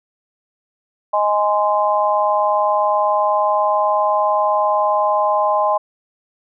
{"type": "chord", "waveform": "sine", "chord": "Ab major", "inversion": "second", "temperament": "just", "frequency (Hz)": [623, 830.6, 1038.3], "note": ["Eb5", "Ab5", "C6"], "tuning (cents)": [2, 0, -14], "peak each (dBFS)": -18, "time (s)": [1.13, 5.78], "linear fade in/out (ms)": 10, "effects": []}